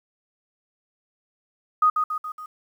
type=tone with echo; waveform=sine; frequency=1244.5 Hz; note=D#6; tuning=in tune; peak=-14 dBFS; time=1.82-1.9 s; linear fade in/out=5 ms; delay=140 ms; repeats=4; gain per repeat=-5 dB; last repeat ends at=2.46 s; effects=9-bit